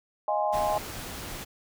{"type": "chord", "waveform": "sine", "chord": "F minor seventh", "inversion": "third", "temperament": "equal", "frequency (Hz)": [622.3, 698.5, 830.6, 1046.5], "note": ["Eb5", "F5", "Ab5", "C6"], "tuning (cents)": [0, 0, 0, 0], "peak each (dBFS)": [-28, -33, -27, -33], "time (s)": [0.28, 0.78], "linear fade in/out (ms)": 2}
{"type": "noise", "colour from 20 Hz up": "pink", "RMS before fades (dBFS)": -38, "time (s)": [0.52, 1.45], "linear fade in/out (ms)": 20}
{"effects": []}